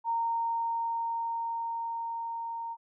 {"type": "tone with level ramp", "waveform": "sine", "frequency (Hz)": 923, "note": "A#5", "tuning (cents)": -17, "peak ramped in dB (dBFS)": [-26, -34], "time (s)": [0.04, 2.77], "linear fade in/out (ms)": 50, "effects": []}